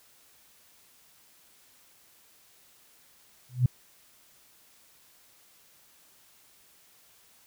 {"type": "tone with exponential growth", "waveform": "sine", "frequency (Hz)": 125.2, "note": "B2", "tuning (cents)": 24, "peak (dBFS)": -15, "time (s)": [3.49, 3.66], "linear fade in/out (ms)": 5, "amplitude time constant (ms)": 35, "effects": ["white hiss -60 dBFS RMS until 7.46 s"]}